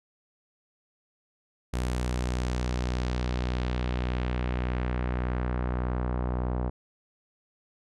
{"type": "tone with low-pass filter sweep", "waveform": "sawtooth", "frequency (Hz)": 61.74, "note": "B1", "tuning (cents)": 0, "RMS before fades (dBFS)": -29, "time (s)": [1.73, 6.7], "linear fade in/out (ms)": 10, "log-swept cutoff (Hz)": [10000, 900], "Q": 1.2, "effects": []}